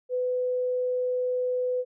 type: tone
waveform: sine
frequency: 501 Hz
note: B4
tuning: 25 cents sharp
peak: -24 dBFS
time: 0.09-1.85 s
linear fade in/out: 50 ms
effects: none